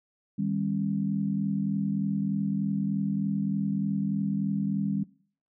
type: tone cluster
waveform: sine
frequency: 156.2 / 199.5 / 270.1 Hz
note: D#3 / G3 / C#4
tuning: +7 / +31 / -45 cents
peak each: -32 / -27 / -34 dBFS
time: 0.38-5.04 s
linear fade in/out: 10 ms
effects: noise-tail reverb RT60 0.5 s tail -21 dB re dry